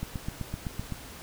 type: click train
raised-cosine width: 5 ms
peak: -20 dBFS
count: 8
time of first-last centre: 0.03-0.923 s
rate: 7.84 Hz
effects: pink hiss -45 dBFS RMS until 1.22 s